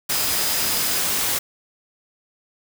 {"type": "tone in noise", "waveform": "sine", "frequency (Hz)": 4978, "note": "D#8", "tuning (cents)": 0, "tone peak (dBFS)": -30, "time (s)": [0.11, 0.99], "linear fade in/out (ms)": 10, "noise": "white", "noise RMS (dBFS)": -22, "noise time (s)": [0.09, 1.39], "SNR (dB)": -11, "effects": []}